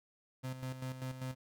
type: tone with tremolo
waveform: 35% pulse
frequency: 129.6 Hz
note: C3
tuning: 16 cents flat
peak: -36 dBFS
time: 0.43-1.35 s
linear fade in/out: 20 ms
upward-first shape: square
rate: 5.1 Hz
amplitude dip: 60%
effects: none